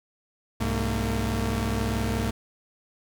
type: tone cluster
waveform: sawtooth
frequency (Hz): 64.7 / 103.5 / 227.9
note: C2 / G#2 / A#3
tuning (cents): -19 / -5 / -39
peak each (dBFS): -25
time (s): 0.6-2.31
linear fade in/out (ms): 10
effects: none